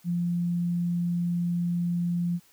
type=tone; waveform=sine; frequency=173.6 Hz; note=F3; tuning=10 cents flat; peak=-24 dBFS; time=0.04-2.4 s; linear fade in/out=50 ms; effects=white hiss -60 dBFS RMS until 2.52 s